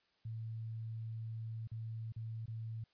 sine tone with dropouts, 112.5 Hz, A2, 39 cents sharp, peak -40 dBFS, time 0.25-2.84 s, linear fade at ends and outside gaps 5 ms, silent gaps 1.674-1.715 / 2.123-2.162 / 2.459-2.479 s, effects white hiss -75 dBFS RMS until 2.93 s + resampled to 11025 Hz

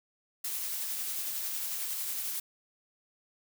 blue noise with tremolo, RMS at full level -34 dBFS, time 0.44-2.4 s, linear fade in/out 5 ms, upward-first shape sine, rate 11 Hz, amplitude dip 25%, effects none

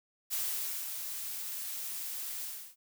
blue noise with ADSR envelope, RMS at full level -33 dBFS, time 0.3-2.76 s, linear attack 31 ms, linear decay 540 ms, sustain -6 dB, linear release 320 ms, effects none

